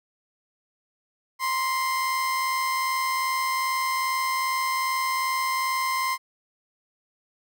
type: tone pair together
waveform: 30% pulse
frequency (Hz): 964 / 1046.5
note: B5 / C6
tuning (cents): -42 / 0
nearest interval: minor second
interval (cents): 142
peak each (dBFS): -33 / -21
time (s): 1.39-6.18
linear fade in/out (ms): 50
effects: none